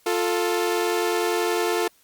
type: tone pair together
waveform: sawtooth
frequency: 351.1 / 441.7 Hz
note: F4 / A4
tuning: +9 / +7 cents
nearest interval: major third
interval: 398 cents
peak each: -20 dBFS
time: 0.06-1.88 s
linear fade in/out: 5 ms
effects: white hiss -59 dBFS RMS until 2.03 s + Opus 48 kbps